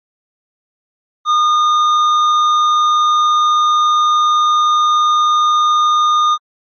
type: tone with hard clipping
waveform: sine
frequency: 1220 Hz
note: D#6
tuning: 34 cents flat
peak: -11 dBFS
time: 1.25-6.38 s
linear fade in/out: 50 ms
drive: 7 dB
effects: MP3 32 kbps